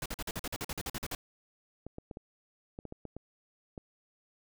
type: noise bursts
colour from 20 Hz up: pink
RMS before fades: -37 dBFS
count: 14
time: 0.02-1.15 s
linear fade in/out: 2 ms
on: 38 ms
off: 46 ms
type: clicks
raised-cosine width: 2 ms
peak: -28 dBFS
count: 10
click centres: 1.866 / 1.984 / 2.112 / 2.171 / 2.789 / 2.853 / 2.924 / 3.053 / 3.166 / 3.778 s
effects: none